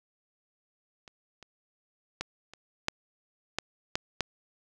clicks, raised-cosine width 0.2 ms, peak -30 / -30 / -15 / -29 / -9 / -11 / -10 / -10 dBFS, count 8, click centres 1.078 / 1.427 / 2.21 / 2.536 / 2.884 / 3.586 / 3.955 / 4.207 s, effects none

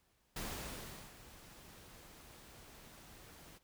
pink noise with ADSR envelope, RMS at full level -42 dBFS, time 0.36-3.59 s, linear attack 4 ms, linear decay 760 ms, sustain -15 dB, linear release 25 ms, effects pink hiss -75 dBFS RMS until 3.63 s

